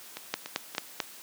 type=two click trains; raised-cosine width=0.2 ms; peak=-10 / -19 dBFS; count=4 / 3; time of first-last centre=0.34-1.002 / 0.17-0.75 s; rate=4.53 / 3.45 Hz; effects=white hiss -48 dBFS RMS until 1.22 s + high-pass 200 Hz 12 dB/octave